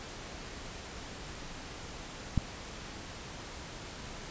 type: click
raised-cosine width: 5 ms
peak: -14 dBFS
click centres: 2.377 s
effects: pink hiss -44 dBFS RMS until 4.3 s + resampled to 16000 Hz